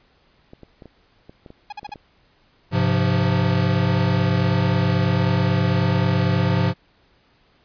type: clicks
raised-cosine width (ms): 2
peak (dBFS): -27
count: 10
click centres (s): 0.534 / 0.633 / 0.822 / 0.857 / 1.295 / 1.462 / 1.504 / 1.831 / 1.892 / 1.958
type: tone bursts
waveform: 45% pulse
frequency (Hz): 830.6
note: G#5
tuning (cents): 0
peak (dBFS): -29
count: 4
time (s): 1.7-1.941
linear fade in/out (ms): 5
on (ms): 25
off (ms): 47
type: chord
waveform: square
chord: F minor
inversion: first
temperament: equal with one note detuned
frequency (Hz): 101.57 / 130.81 / 174.61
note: Ab2 / C3 / F3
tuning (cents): -38 / 0 / 0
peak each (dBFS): -22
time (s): 2.71-6.74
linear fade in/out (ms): 50
type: noise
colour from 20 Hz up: blue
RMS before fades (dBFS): -39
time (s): 2.9-5.37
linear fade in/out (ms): 20
effects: pink hiss -59 dBFS RMS until 7.64 s + resampled to 11025 Hz